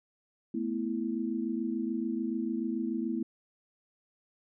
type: chord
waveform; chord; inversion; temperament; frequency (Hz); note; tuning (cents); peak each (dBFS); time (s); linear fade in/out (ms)
sine; A suspended second; none; equal; 220 / 246.9 / 329.6; A3 / B3 / E4; 0 / 0 / 0; -34; 0.54-3.23; 5
effects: none